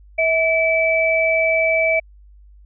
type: tone pair together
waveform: sine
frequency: 647.1 / 2306 Hz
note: E5 / D7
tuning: -32 / -32 cents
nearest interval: octave + minor seventh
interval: 2200 cents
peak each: -17 dBFS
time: 0.18-2 s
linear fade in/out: 10 ms
effects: added 50 Hz sine -43 dBFS peak until 2.65 s